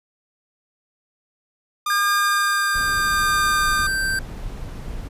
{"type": "tone with tremolo", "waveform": "45% pulse", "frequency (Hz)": 1209, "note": "D6", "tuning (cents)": 50, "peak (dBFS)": -19, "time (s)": [1.86, 3.87], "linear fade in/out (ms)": 5, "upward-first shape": "sine", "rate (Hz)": 0.79, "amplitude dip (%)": 40}
{"type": "tone with pitch glide", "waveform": "square", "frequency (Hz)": [1614, 1562.6], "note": ["G#6", "G6"], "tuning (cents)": [-50, -6], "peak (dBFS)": -21, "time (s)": [1.9, 4.19], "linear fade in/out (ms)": 2, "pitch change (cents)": -56, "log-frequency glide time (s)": [2.07, 3.64]}
{"type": "noise", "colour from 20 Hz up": "brown", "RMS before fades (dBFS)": -31, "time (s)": [2.74, 5.09], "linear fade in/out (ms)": 20}
{"effects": ["resampled to 32000 Hz"]}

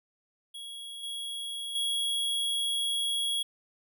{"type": "tone with level steps", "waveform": "square", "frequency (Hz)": 3322, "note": "G#7", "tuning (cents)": 0, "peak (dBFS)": [-40, -35, -28], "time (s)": [0.54, 3.43], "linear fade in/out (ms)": 10, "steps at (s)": [1.03, 1.75], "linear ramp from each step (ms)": 5, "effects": []}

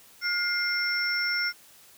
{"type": "tone cluster", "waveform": "sine", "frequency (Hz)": [1424, 2110, 5420], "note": ["F6", "C7", "E8"], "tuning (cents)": [33, 14, 47], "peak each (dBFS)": -29, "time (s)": [0.21, 1.53], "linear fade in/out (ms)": 50, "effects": ["white hiss -54 dBFS RMS until 1.97 s", "high-pass 60 Hz 12 dB/octave"]}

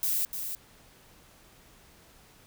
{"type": "noise with echo", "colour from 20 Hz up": "violet", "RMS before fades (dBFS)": -28, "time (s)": [0.03, 0.25], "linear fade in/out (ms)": 0, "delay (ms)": 300, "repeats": 1, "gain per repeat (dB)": -7, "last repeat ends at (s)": 0.55, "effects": ["pink hiss -57 dBFS RMS until 2.46 s"]}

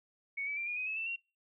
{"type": "tone with pitch steps", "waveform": "sine", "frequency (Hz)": [2225, 2293, 2363, 2435, 2509, 2586, 2664, 2746], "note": ["C#7", "D7", "D7", "D#7", "D#7", "E7", "E7", "F7"], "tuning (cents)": [6, -42, 10, -38, 14, -34, 18, -30], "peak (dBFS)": -34, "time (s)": [0.37, 1.162], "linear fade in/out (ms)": 10, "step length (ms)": 99, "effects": ["noise-tail reverb RT60 0.3 s tail -24 dB re dry"]}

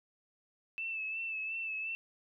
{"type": "tone with vibrato", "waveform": "sine", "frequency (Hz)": 2637, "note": "E7", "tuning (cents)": 0, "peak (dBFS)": -35, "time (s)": [0.78, 1.95], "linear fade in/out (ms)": 0, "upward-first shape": "sine", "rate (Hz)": 2.8, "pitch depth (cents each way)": 37, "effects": []}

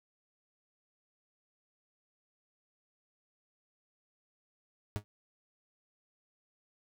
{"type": "tone with exponential decay", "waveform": "40% pulse", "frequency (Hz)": 103.83, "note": "G#2", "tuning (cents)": 0, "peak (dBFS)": -27, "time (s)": [4.96, 5.04], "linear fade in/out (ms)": 0, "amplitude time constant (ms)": 16, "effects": []}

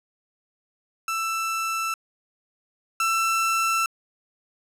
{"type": "tone pair in turn", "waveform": "30% pulse", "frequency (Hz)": [1328, 1335.7], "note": ["E6", "E6"], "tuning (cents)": [12, 22], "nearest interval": "unison", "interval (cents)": 10, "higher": "second", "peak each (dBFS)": [-22, -18], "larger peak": "second", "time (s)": [[1.08, 1.94], [3, 3.86]], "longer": "neither", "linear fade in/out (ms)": 2, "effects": ["resampled to 32000 Hz"]}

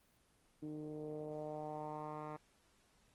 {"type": "tone with low-pass filter sweep", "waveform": "10% pulse", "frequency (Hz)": 152.1, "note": "D#3", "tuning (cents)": -39, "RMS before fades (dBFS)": -45, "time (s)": [0.62, 2.37], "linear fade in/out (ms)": 10, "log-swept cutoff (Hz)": [310, 1400], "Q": 2.8, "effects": ["pink hiss -72 dBFS RMS until 3.14 s", "Opus 24 kbps"]}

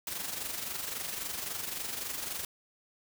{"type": "noise with amplitude modulation", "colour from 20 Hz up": "white", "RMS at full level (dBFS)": -35, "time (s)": [0.07, 2.45], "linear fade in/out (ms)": 2, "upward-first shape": "sine", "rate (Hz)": 23.7, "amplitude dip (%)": 55, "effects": []}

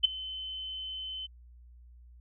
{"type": "tone with ADSR envelope", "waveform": "sine", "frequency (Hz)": 3055, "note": "G7", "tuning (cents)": -45, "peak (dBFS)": -16, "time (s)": [0.03, 1.27], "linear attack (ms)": 18, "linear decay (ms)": 10, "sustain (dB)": -20, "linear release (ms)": 17, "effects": ["added 60 Hz sine -51 dBFS peak until 2.2 s"]}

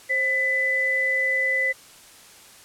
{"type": "tone pair together", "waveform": "sine", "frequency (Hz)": [530.3, 2000], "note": ["C5", "B6"], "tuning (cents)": [23, 21], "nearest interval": "octave + major seventh", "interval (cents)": 2298, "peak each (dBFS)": [-30, -20], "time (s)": [0.09, 1.73], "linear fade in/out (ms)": 20, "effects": ["white hiss -48 dBFS RMS until 2.64 s", "low-pass 11000 Hz 12 dB/octave"]}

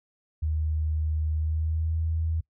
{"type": "tone with pitch glide", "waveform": "sine", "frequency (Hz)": [77.7, 80.77], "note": ["D#2", "E2"], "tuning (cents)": [-2, -35], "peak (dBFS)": -24, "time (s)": [0.42, 2.41], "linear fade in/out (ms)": 10, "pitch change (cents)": 67, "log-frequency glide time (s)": [1.34, 1.96], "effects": ["noise-tail reverb RT60 0.1 s tail -23 dB re dry"]}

